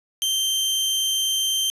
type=tone; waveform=sawtooth; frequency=3136 Hz; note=G7; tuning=in tune; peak=-17 dBFS; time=0.22-1.7 s; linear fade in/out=0 ms; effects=resampled to 32000 Hz + 8-bit